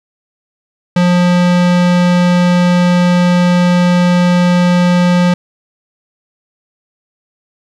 square tone, 177.4 Hz, F3, 27 cents sharp, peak -8 dBFS, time 0.96-5.34 s, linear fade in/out 5 ms, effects low-pass 5000 Hz 12 dB/octave + 8-bit

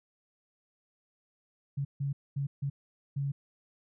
sine tone bursts at uneven times, 139.7 Hz, C#3, 14 cents sharp, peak -29 dBFS, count 5, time 1.77-1.85 / 2-2.13 / 2.36-2.47 / 2.62-2.7 / 3.16-3.32 s, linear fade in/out 10 ms, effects none

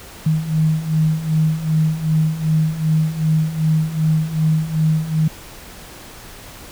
sine beating tone pair, 155.56 / 158.16 Hz, D#3 / D#3, 0 / +29 cents, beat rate 2.6 Hz, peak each -20 / -16 dBFS, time 0.26-5.28 s, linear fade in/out 5 ms, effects pink hiss -38 dBFS RMS until 6.71 s

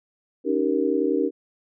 sine chord, Eb dominant seventh, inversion third, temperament just, 280 / 311.1 / 388.9 / 466.7 Hz, Db4 / Eb4 / G4 / Bb4, +18 / 0 / -14 / +2 cents, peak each -25 dBFS, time 0.44-1.31 s, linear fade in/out 50 ms, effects none

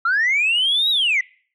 sine linear two-way sweep, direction up then down, 1318.5 to 3900 to 1941 Hz, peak -14 dBFS, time 0.05-1.21 s, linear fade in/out 5 ms, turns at 0.9 s, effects noise-tail reverb RT60 0.5 s tail -25 dB re dry + tanh soft clip ceiling -12 dBFS

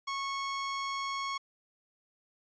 sawtooth tone, 1100 Hz, C#6, 14 cents flat, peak -29 dBFS, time 0.07-1.38 s, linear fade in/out 10 ms, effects resampled to 16000 Hz

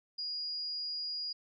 sine tone, 4871 Hz, D#8, 38 cents flat, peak -35 dBFS, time 0.18-1.33 s, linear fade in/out 10 ms, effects none

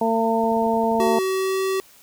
harmonic tone, 226.3 Hz, A3, 49 cents sharp, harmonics 1 / 2 / 3 / 4, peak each -23 / -23 / -23 / -23 dBFS, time 0.01-1.19 s, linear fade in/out 5 ms
clicks, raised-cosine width 3 ms, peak -31 dBFS, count 12, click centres 0.439 / 0.519 / 0.568 / 0.623 / 0.666 / 0.739 / 0.77 / 0.839 / 0.916 / 0.952 / 0.988 / 1.069 s
square tone with pitch glide, 377.8 to 382.6 Hz, F#4 to G4, +36 to -42 cents, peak -21 dBFS, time 1-1.8 s, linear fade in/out 0 ms, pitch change +22 cents, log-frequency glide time 1.13-1.62 s
effects white hiss -51 dBFS RMS until 2.02 s

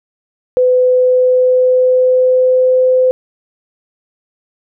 sine tone with pitch glide, 504 to 511.3 Hz, B4 to C5, +35 to -40 cents, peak -7 dBFS, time 0.57-3.11 s, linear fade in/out 0 ms, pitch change +25 cents, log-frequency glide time 0.72-2.81 s, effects none

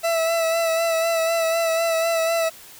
40% pulse tone with vibrato, 660 Hz, E5, 2 cents sharp, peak -18 dBFS, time 0.03-2.5 s, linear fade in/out 20 ms, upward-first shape sine, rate 4 Hz, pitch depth 28 cents each way, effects white hiss -44 dBFS RMS until 2.79 s

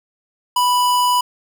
square tone, 987.8 Hz, B5, in tune, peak -14 dBFS, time 0.56-1.21 s, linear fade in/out 5 ms, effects none

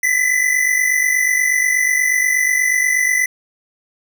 square tone pair together, 1968.7 / 2017 Hz, B6 / B6, -6 / +36 cents, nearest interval unison, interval 42 cents, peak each -19 / -16 dBFS, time 0.03-3.26 s, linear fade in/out 5 ms, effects none

